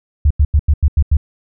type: tone bursts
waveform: sine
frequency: 73.42 Hz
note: D2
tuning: in tune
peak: -7 dBFS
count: 7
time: 0.25-1.17 s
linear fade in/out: 5 ms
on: 56 ms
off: 88 ms
effects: none